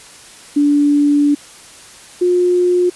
sine tone pair in turn, 290 / 357.5 Hz, D4 / F4, -22 / +41 cents, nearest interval major third, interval 363 cents, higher second, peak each -9 / -10 dBFS, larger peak first, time 0.56-1.35 / 2.21-2.9 s, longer first, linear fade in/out 10 ms, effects white hiss -39 dBFS RMS until 2.95 s + resampled to 24000 Hz

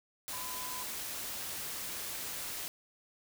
sine tone in noise, 1008 Hz, B5, 35 cents sharp, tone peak -44 dBFS, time 0.33-0.83 s, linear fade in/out 0 ms, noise white, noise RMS -40 dBFS, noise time 0.28-2.68 s, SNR -7 dB, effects none

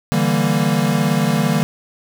square chord, E half-diminished seventh, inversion third, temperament equal, 146.83 / 164.81 / 196 / 233.1 Hz, D3 / E3 / G3 / Bb3, 0 / 0 / 0 / 0 cents, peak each -21 dBFS, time 0.12-1.63 s, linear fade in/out 0 ms, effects none

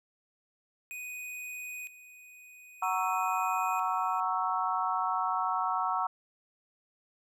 square tone with tremolo, 2489 Hz, D#7, in tune, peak -39 dBFS, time 0.91-4.2 s, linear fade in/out 0 ms, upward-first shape square, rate 0.52 Hz, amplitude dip 75%
sine chord, F# dominant seventh, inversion none, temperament equal with one note detuned, 743 / 932.3 / 1108.7 / 1318.5 Hz, F#5 / A#5 / C#6 / E6, +7 / 0 / 0 / 0 cents, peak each -33 dBFS, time 2.82-6.07 s, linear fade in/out 5 ms
effects none

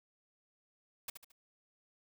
white noise with echo, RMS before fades -40 dBFS, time 1.08-1.1 s, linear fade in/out 5 ms, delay 73 ms, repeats 3, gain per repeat -8 dB, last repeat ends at 1.319 s, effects none

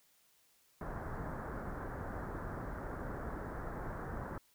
pink low-pass noise, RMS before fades -42 dBFS, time 0.81-4.38 s, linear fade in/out 2 ms, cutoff 1700 Hz, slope 48 dB/octave, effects white hiss -70 dBFS RMS until 4.54 s

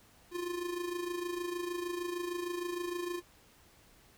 square tone with amplitude modulation, 350.9 Hz, F4, 8 cents sharp, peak -33 dBFS, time 0.31-3.22 s, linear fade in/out 50 ms, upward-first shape sine, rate 26.5 Hz, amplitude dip 60%, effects pink hiss -62 dBFS RMS until 4.17 s

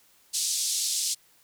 white band-pass noise, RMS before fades -28 dBFS, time 0.33-1.15 s, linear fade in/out 20 ms, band 3900 to 9000 Hz, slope 24 dB/octave, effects white hiss -61 dBFS RMS until 1.43 s

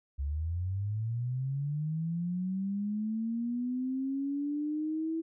sine linear sweep, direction up, 67 to 328.1 Hz, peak -30 dBFS, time 0.18-5.22 s, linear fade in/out 20 ms, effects none

